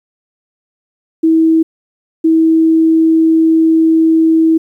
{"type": "tone pair in turn", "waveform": "sine", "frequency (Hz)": [323, 323], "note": ["E4", "E4"], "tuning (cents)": [-35, -35], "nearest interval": "unison", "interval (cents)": 0, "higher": "neither", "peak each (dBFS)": -6, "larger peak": "neither", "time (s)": [[1.23, 1.63], [2.24, 4.58]], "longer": "second", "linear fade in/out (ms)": 10, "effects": ["8-bit"]}